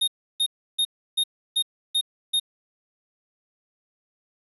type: tone bursts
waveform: square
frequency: 3700 Hz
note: A#7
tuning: 14 cents flat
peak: -20 dBFS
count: 7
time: 0.01-2.399 s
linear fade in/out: 10 ms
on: 67 ms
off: 320 ms
effects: resampled to 32000 Hz + 9-bit